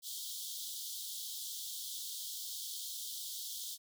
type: high-pass noise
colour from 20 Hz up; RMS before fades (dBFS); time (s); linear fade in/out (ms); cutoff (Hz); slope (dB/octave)
pink; -43; 0.02-3.78; 50; 3200; 96
effects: none